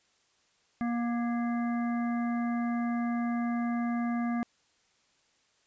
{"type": "harmonic tone with a mistuned harmonic", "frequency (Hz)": 237.2, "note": "A#3", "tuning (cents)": 30, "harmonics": [1, 3, 5, 7, 9], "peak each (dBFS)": [-28, -38, -42, -45, -47], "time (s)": [0.81, 4.43], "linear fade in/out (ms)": 0, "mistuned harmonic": 9, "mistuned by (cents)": -56, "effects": ["white hiss -69 dBFS RMS until 5.66 s", "resampled to 16000 Hz"]}